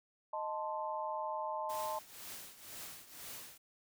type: chord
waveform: sine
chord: A diminished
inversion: second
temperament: equal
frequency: 622.3 / 880 / 1046.5 Hz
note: Eb5 / A5 / C6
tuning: 0 / 0 / 0 cents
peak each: -41 / -39 / -42 dBFS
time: 0.33-1.99 s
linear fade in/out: 5 ms
type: noise with tremolo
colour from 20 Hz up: white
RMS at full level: -46 dBFS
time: 1.69-3.58 s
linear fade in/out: 10 ms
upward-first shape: triangle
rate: 2 Hz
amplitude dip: 80%
effects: none